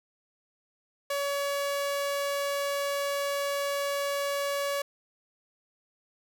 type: tone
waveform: sawtooth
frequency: 565 Hz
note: C#5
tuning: 33 cents sharp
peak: -24 dBFS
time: 1.1-4.82 s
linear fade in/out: 5 ms
effects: none